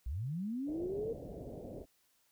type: linear sweep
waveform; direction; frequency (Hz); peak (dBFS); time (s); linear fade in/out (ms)
sine; up; 51.91 to 466.2; -35; 0.06-1.13; 5
type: low-pass noise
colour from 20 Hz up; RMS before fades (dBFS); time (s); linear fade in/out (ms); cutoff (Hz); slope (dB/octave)
white; -46; 0.66-1.86; 50; 620; 48
effects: white hiss -73 dBFS RMS until 2.31 s